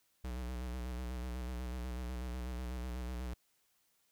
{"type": "tone with vibrato", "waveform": "square", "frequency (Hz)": 61.74, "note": "B1", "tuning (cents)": 0, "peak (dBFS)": -39, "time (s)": [0.24, 3.34], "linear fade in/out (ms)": 5, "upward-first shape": "square", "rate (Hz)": 8.1, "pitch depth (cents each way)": 51, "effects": ["white hiss -75 dBFS RMS until 4.11 s"]}